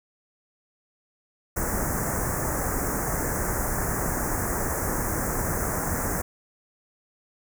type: band-stop noise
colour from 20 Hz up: pink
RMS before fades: -27 dBFS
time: 1.56-6.22 s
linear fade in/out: 10 ms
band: 1900 to 6200 Hz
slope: 48 dB/octave
effects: none